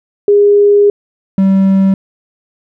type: tone pair in turn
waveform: sine / triangle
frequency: 408.7 / 192.88 Hz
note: G#4 / G3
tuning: -28 / -28 cents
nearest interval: octave + minor second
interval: 1300 cents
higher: first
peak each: -4 dBFS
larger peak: neither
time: 0.28-0.9 / 1.38-1.94 s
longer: first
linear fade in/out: 2 ms
effects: none